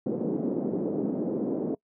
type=band-pass noise; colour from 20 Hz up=white; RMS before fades=-29 dBFS; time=0.06-1.75 s; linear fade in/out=5 ms; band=190 to 410 Hz; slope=24 dB/octave; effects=noise-tail reverb RT60 0.1 s tail -24 dB re dry